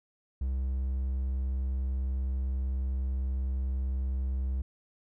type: tone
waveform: triangle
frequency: 65.41 Hz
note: C2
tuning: in tune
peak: -26 dBFS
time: 0.41-4.62 s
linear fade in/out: 5 ms
effects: none